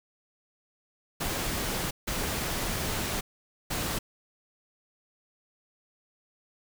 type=noise bursts at uneven times; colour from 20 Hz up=pink; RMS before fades=-31 dBFS; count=3; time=1.2-1.91 / 2.07-3.21 / 3.7-3.99 s; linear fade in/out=10 ms; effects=none